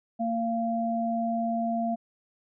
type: tone pair together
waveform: sine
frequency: 229.6 / 688.9 Hz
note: A#3 / F5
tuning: -26 / -24 cents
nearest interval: octave + perfect fifth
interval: 1902 cents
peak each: -28 dBFS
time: 0.19-1.96 s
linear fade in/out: 20 ms
effects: none